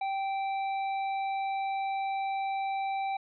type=tone with hard clipping; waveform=triangle; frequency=780 Hz; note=G5; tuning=9 cents flat; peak=-31 dBFS; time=0.01-3.17 s; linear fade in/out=5 ms; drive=12 dB; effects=resampled to 11025 Hz